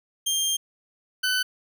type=tone pair in turn; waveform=20% pulse; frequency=3191 / 1506 Hz; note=G7 / F#6; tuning=+30 / +30 cents; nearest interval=octave + minor second; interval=1300 cents; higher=first; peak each=-17 dBFS; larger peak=neither; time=0.26-0.57 / 1.23-1.43 s; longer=first; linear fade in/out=10 ms; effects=none